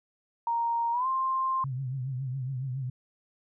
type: tone with pitch glide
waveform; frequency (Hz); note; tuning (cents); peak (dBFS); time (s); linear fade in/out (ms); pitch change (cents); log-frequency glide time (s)
sine; 932.3 to 1052.5; A#5 to C6; 0 to +10; -25; 0.47-1.64; 2; +210; 0.92-1.07
type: tone with vibrato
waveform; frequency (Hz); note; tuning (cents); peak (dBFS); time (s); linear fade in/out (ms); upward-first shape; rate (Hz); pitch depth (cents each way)
sine; 130.81; C3; 0; -30; 1.64-2.9; 5; triangle; 7.2; 110
effects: none